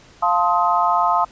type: chord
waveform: sine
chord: F dominant seventh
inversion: none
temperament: equal with one note detuned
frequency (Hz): 698.5 / 880 / 1046.5 / 1261.2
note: F5 / A5 / C6 / Eb6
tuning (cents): 0 / 0 / 0 / +23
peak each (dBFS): -20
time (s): 0.22-1.25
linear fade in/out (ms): 10
effects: pink hiss -48 dBFS RMS until 1.31 s + resampled to 16000 Hz